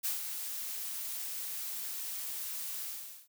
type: noise with ADSR envelope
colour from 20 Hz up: blue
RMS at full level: -32 dBFS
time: 0.03-3.28 s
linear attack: 24 ms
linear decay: 140 ms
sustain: -7 dB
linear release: 460 ms
effects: none